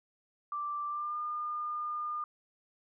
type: tone with pitch glide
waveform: sine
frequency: 1174.7 to 1211.2 Hz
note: D6 to D#6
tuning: 0 to -47 cents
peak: -33 dBFS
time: 0.52-2.24 s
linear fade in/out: 2 ms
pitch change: +53 cents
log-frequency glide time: 0.88-1.18 s
effects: none